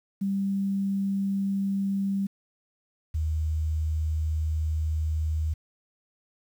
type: tone pair in turn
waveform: sine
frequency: 196.5 / 78.34 Hz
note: G3 / D#2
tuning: +4 / +12 cents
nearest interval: octave + major third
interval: 1592 cents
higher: first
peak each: -24 dBFS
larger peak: neither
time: 0.21-2.27 / 3.14-5.54 s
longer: second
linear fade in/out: 10 ms
effects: 9-bit